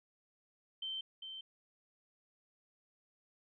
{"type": "tone with echo", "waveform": "sine", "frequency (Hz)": 3108, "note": "G7", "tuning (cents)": -16, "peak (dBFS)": -38, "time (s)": [0.82, 1.01], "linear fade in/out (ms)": 5, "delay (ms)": 400, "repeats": 1, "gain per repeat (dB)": -6, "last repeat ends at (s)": 1.41, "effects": []}